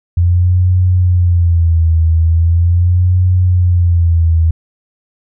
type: tone with vibrato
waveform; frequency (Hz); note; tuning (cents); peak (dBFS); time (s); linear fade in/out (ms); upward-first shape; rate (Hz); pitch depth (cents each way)
sine; 86.1; F2; -24; -7; 0.17-4.51; 5; sine; 0.4; 100
effects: none